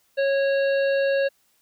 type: harmonic tone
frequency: 550 Hz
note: C#5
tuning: 14 cents flat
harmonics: 1 / 3 / 5 / 7 / 8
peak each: -19 / -29 / -35 / -40 / -42 dBFS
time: 0.17-1.29 s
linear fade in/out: 20 ms
effects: white hiss -65 dBFS RMS until 1.61 s